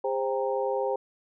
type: tone cluster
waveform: sine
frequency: 404.7 / 525 / 796 / 928 Hz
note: G#4 / C5 / G5 / A#5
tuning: -45 / +6 / +26 / -8 cents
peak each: -30 / -28 / -33 / -35 dBFS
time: 0.04-0.96 s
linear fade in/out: 5 ms
effects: none